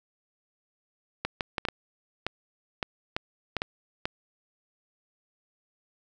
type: clicks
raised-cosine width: 0.3 ms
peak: -12 dBFS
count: 11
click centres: 1.25 / 1.408 / 1.582 / 1.652 / 1.686 / 2.266 / 2.828 / 3.165 / 3.567 / 3.619 / 4.055 s
effects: none